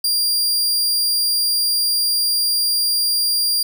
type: tone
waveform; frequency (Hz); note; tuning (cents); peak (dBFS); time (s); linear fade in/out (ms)
sawtooth; 4780; D8; +30; -13; 0.04-3.63; 5
effects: none